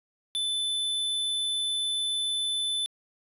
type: tone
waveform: square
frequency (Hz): 3513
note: A7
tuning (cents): -3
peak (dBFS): -27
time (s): 0.35-2.86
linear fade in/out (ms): 0
effects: resampled to 32000 Hz